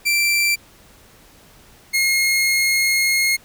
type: tone pair in turn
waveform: sawtooth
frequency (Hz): 2349 / 2151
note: D7 / C7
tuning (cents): 0 / +47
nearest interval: major second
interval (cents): 153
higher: first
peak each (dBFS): -12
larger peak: neither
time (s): 0.05-0.56 / 1.93-3.37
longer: second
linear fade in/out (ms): 20
effects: pink hiss -49 dBFS RMS until 3.44 s